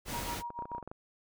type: noise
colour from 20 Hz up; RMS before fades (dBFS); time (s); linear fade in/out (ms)
pink; -38; 0.05-0.43; 50
type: tone with tremolo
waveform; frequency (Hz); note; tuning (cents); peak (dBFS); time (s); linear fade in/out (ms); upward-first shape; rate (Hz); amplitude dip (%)
sine; 950; A#5; +33; -35; 0.13-0.83; 5; sine; 6.9; 90
type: clicks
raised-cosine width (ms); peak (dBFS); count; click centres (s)
1; -29; 10; 0.504 / 0.59 / 0.623 / 0.655 / 0.717 / 0.749 / 0.782 / 0.827 / 0.876 / 0.915
effects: none